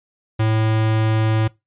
square tone, 110 Hz, A2, in tune, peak -16 dBFS, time 0.39-1.48 s, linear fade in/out 10 ms, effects noise-tail reverb RT60 0.2 s tail -22 dB re dry + resampled to 8000 Hz

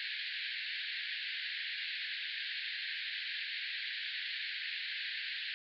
pink band-pass noise, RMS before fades -40 dBFS, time 0-5.54 s, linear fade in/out 0 ms, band 1600 to 4500 Hz, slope 96 dB/octave, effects none

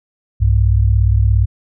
sine tone pair together, 63.44 / 100.7 Hz, B1 / G2, +47 / +47 cents, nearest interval minor sixth, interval 800 cents, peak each -12 dBFS, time 0.4-1.46 s, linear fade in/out 20 ms, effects none

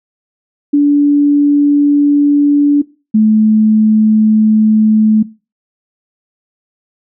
sine tone pair in turn, 288.9 / 216.4 Hz, D4 / A3, -28 / -29 cents, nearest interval perfect fourth, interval 501 cents, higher first, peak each -5 dBFS, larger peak neither, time 0.73-2.82 / 3.14-5.23 s, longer neither, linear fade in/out 10 ms, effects noise-tail reverb RT60 0.3 s tail -19 dB re dry

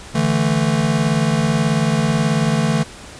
square chord, D suspended second, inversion none, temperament just, 146.83 / 165.19 / 220.2 Hz, D3 / E3 / A3, 0 / +4 / +2 cents, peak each -20 dBFS, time 0.14-2.84 s, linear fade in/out 20 ms, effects pink hiss -37 dBFS RMS until 3.19 s + resampled to 22050 Hz

